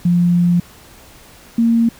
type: tone pair in turn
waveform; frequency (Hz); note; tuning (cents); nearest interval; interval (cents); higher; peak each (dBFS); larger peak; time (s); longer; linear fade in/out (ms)
sine; 174.61 / 230.9; F3 / A#3; 0 / -16; perfect fourth; 484; second; -10; neither; 0.05-0.6 / 1.58-1.89; first; 5
effects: pink hiss -43 dBFS RMS until 1.99 s